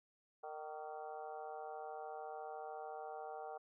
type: harmonic tone with a mistuned harmonic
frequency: 153.8 Hz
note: D#3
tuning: 20 cents flat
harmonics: 3 / 4 / 5 / 6 / 7 / 8 / 9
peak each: -51 / -52 / -47 / -59 / -59 / -61 / -60 dBFS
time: 0.43-3.58 s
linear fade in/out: 10 ms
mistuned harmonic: 7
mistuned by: +85 cents
effects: none